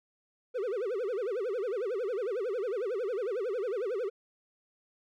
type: tone with vibrato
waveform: triangle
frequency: 440.4 Hz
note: A4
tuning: 2 cents sharp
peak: -28 dBFS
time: 0.54-4.1 s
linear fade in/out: 20 ms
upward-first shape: sine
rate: 11 Hz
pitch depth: 270 cents each way
effects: none